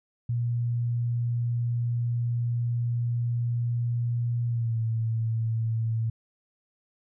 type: tone with pitch glide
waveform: sine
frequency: 119.1 to 113.07 Hz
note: A#2 to A2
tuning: +38 to +48 cents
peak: -24 dBFS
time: 0.29-6.1 s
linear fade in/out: 5 ms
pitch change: -90 cents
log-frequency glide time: 4.47-4.79 s
effects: none